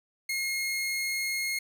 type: tone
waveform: sawtooth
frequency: 2151 Hz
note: C7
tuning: 47 cents sharp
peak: -25 dBFS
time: 0.29-1.59 s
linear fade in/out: 5 ms
effects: 10-bit